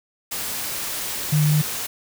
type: tone in noise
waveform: sine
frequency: 150.9 Hz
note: D3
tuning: 47 cents sharp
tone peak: -15 dBFS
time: 1.32-1.62 s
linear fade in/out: 10 ms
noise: white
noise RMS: -28 dBFS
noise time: 0.31-1.87 s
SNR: +10 dB
effects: none